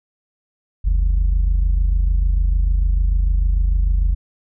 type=tone pair together; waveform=sine; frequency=45.48 / 72.2 Hz; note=F#1 / D2; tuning=-29 / -29 cents; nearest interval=minor sixth; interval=800 cents; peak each=-12 / -19 dBFS; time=0.84-4.15 s; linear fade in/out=20 ms; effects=tanh soft clip ceiling -11 dBFS

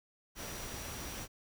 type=tone in noise; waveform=sine; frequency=5800 Hz; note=F#8; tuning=35 cents flat; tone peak=-51 dBFS; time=0.35-1.28 s; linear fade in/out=50 ms; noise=pink; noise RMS=-43 dBFS; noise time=0.35-1.28 s; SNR=-11 dB; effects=none

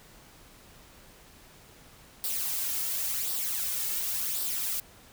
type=noise with flanger; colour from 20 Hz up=blue; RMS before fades=-31 dBFS; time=2.24-4.8 s; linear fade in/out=0 ms; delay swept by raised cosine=0.22 to 2.32 ms; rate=0.92 Hz; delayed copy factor=+0.5; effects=pink hiss -54 dBFS RMS until 5.12 s

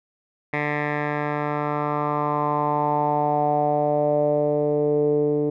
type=tone with low-pass filter sweep; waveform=10% pulse; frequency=148 Hz; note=D3; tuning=14 cents sharp; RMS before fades=-22 dBFS; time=0.53-5.5 s; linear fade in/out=5 ms; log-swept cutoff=2000 to 390 Hz; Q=4.7; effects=none

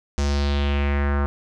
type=tone with low-pass filter sweep; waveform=square; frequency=71.1 Hz; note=C#2; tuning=45 cents sharp; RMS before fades=-21 dBFS; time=0.18-1.26 s; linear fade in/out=0 ms; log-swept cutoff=6500 to 1300 Hz; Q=2.7; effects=none

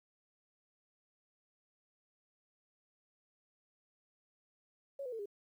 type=tone with pitch steps; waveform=sine; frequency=554.4 / 499.7 / 450.3 / 405.8 Hz; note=C#5 / B4 / A4 / G#4; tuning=0 / +20 / +40 / -40 cents; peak=-39 dBFS; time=4.99-5.258 s; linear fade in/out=5 ms; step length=67 ms; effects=12-bit

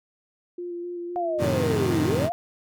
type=tone with vibrato; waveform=sine; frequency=349.2 Hz; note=F4; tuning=in tune; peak=-30 dBFS; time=0.58-1.45 s; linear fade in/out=5 ms; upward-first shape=square; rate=3.9 Hz; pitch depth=14 cents each way
type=linear two-way sweep; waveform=sine; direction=down then up; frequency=720 to 294.2 to 720 Hz; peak=-24 dBFS; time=1.16-2.32 s; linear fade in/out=0 ms; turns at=2.03 s
type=chord; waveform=20% pulse; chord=F# diminished seventh; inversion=none; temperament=equal with one note detuned; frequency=90.39 / 110 / 130.81 / 155.56 Hz; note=F#2 / A2 / C3 / Eb3; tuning=-40 / 0 / 0 / 0 cents; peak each=-24 dBFS; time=1.38-2.3 s; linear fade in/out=50 ms
effects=none

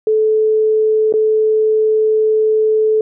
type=tone with dropouts; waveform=sine; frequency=434.4 Hz; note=A4; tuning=22 cents flat; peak=-10 dBFS; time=0.07-3.01 s; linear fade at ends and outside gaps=2 ms; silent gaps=1.125-1.138 s; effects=none

